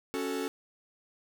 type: chord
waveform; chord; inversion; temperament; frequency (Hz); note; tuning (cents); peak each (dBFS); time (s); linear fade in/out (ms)
45% pulse; F# minor; second; equal; 277.2 / 370 / 440; C#4 / F#4 / A4; 0 / 0 / 0; -35 / -37 / -35; 0.14-0.48; 0
effects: none